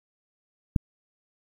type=click; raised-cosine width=5 ms; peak=-8 dBFS; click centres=0.762 s; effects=8-bit